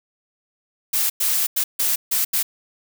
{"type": "noise bursts at uneven times", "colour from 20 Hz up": "blue", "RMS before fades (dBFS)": -20, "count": 6, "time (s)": [[0.93, 1.1], [1.2, 1.47], [1.56, 1.64], [1.79, 1.96], [2.11, 2.25], [2.33, 2.43]], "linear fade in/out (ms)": 10, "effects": []}